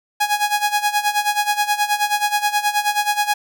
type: tone with tremolo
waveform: sawtooth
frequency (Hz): 830.6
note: G#5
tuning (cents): 0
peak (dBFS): -10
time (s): 0.2-3.34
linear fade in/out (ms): 10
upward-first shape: sine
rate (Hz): 9.4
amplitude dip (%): 80
effects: none